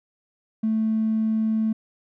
triangle tone, 220 Hz, A3, in tune, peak -16 dBFS, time 0.63-1.73 s, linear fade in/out 10 ms, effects tanh soft clip ceiling -17 dBFS

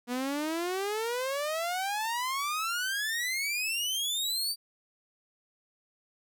sawtooth exponential sweep, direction up, 239.3 to 4699 Hz, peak -26 dBFS, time 0.07-4.56 s, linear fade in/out 50 ms, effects none

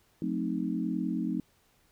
sine chord, F# diminished seventh, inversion none, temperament equal with one note detuned, 180.98 / 220 / 261.6 / 311.1 Hz, F#3 / A3 / C4 / Eb4, -38 / 0 / 0 / 0 cents, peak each -34 dBFS, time 0.22-1.4 s, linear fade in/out 2 ms, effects pink hiss -67 dBFS RMS until 1.91 s

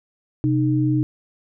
sine tone pair together, 128.87 / 306.8 Hz, C3 / D#4, -26 / -24 cents, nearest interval octave + minor third, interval 1502 cents, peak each -19 dBFS, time 0.44-1.03 s, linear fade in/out 0 ms, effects none

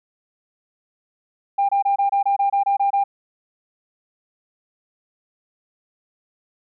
sine tone bursts, 798 Hz, G5, 31 cents sharp, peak -14 dBFS, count 11, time 1.58-3.04 s, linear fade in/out 10 ms, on 110 ms, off 25 ms, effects tanh soft clip ceiling -12 dBFS

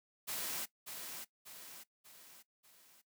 white noise with echo, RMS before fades -40 dBFS, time 0.27-0.66 s, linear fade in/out 20 ms, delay 590 ms, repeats 4, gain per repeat -6 dB, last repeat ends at 3.02 s, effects noise-tail reverb RT60 0.1 s tail -17 dB re dry + high-pass 150 Hz 12 dB/octave

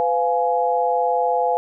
sine chord, F diminished, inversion second, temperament just, 502.9 / 698.5 / 838.1 Hz, Cb5 / F5 / Ab5, +31 / 0 / +16 cents, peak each -21 dBFS, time 0-1.57 s, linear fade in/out 0 ms, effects none

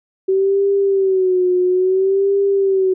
sine tone with vibrato, 379.4 Hz, F#4, 43 cents sharp, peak -12 dBFS, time 0.28-2.94 s, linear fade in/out 10 ms, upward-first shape sine, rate 0.59 Hz, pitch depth 81 cents each way, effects none

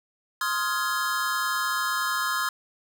square chord, F minor seventh, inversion second, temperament just, 1047.7 / 1257.2 / 1396.9 / 1676.3 Hz, C6 / Eb6 / F6 / Ab6, +2 / +18 / 0 / +16 cents, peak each -31 dBFS, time 0.41-2.49 s, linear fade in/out 2 ms, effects none

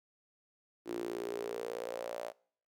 sawtooth tone with high-pass filter sweep, 58.27 Hz, A#1, in tune, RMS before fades -40 dBFS, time 0.85-2.33 s, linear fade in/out 50 ms, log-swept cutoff 330 to 610 Hz, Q 6.5, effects noise-tail reverb RT60 0.6 s tail -25 dB re dry

